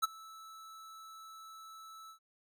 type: tone with ADSR envelope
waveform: square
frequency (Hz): 1312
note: E6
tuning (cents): -9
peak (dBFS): -26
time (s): 0.02-2.19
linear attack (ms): 20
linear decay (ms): 19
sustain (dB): -24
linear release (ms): 94
effects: none